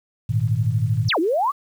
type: chord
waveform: sine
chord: Ab suspended second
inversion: none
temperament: equal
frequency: 103.83 / 116.54 / 155.56 Hz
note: Ab2 / Bb2 / Eb3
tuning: 0 / 0 / 0 cents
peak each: -22 / -20 / -26 dBFS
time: 0.29-1.09 s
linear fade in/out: 10 ms
type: exponential two-way sweep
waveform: sine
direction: down then up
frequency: 6790 to 302.5 to 1216 Hz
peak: -17 dBFS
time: 1.08-1.52 s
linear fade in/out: 20 ms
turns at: 1.19 s
effects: 8-bit